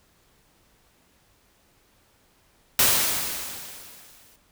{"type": "noise with exponential decay", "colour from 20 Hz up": "white", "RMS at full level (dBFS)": -17, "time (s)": [2.79, 4.36], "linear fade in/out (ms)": 2, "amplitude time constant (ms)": 340, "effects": ["pink hiss -62 dBFS RMS until 4.51 s"]}